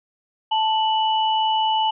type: tone pair together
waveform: sine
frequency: 877.5 / 2960 Hz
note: A5 / F#7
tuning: -5 / 0 cents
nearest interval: octave + major sixth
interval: 2105 cents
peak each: -18 / -24 dBFS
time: 0.51-1.91 s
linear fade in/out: 10 ms
effects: none